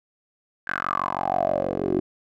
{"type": "tone with band-pass filter sweep", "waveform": "10% pulse", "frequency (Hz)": 46.25, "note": "F#1", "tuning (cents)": 0, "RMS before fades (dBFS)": -25, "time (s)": [0.67, 2], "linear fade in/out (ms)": 10, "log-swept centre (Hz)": [1600, 350], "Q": 7.6, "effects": []}